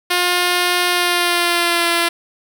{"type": "tone with pitch glide", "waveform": "5% pulse", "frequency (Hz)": [355.7, 341], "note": ["F4", "F4"], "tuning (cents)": [32, -41], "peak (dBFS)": -3, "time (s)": [0.1, 2.09], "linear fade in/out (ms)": 10, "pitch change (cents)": -73, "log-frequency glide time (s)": [0.88, 1.88], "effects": []}